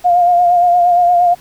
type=tone with vibrato; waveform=sine; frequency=705 Hz; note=F5; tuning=16 cents sharp; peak=-7 dBFS; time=0.04-1.35 s; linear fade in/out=20 ms; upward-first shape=sine; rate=8.6 Hz; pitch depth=33 cents each way; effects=pink hiss -43 dBFS RMS until 1.4 s